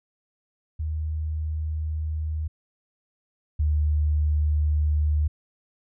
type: tone pair in turn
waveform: sine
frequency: 77.78 / 75.43 Hz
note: D#2 / D2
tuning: 0 / +47 cents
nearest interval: minor second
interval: 53 cents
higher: first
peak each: -25 / -19 dBFS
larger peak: second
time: 0.79-2.48 / 3.59-5.28 s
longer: neither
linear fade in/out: 10 ms
effects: none